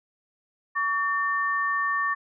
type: tone pair together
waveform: sine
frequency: 1133.9 / 1800 Hz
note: C#6 / A6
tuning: +39 / +39 cents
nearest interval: minor sixth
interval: 800 cents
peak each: -25 / -26 dBFS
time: 0.75-2.15 s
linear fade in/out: 20 ms
effects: none